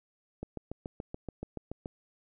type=click train; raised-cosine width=2 ms; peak=-24 dBFS; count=11; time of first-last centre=0.43-1.859 s; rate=7 Hz; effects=none